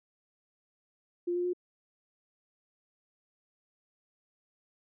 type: tone with pitch steps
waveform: sine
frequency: 349.9 / 354 / 358.1 Hz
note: F4 / F4 / F4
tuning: +3 / +23 / +43 cents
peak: -28 dBFS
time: 1.27-1.534 s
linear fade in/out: 10 ms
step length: 88 ms
effects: none